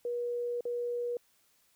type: tone with dropouts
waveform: sine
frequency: 481.4 Hz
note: B4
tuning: 44 cents flat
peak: -31 dBFS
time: 0.05-1.17 s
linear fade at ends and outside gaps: 2 ms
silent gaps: 0.608-0.653 s
effects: white hiss -69 dBFS RMS until 1.75 s